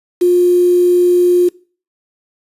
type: tone with quantisation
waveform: sine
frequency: 355.3 Hz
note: F4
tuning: 30 cents sharp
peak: -7 dBFS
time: 0.21-1.49 s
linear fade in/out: 10 ms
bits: 5
effects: noise-tail reverb RT60 0.4 s tail -22 dB re dry + resampled to 32000 Hz